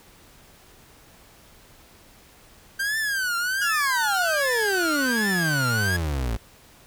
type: tone with vibrato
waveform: 45% pulse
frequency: 1568 Hz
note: G6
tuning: in tune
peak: -23 dBFS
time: 2.79-5.97 s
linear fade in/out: 10 ms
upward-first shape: triangle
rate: 1.3 Hz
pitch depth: 230 cents each way
type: exponential sweep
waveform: 35% pulse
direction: down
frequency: 1480 to 53.6 Hz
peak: -22 dBFS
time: 3.61-6.37 s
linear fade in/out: 10 ms
effects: pink hiss -52 dBFS RMS until 6.86 s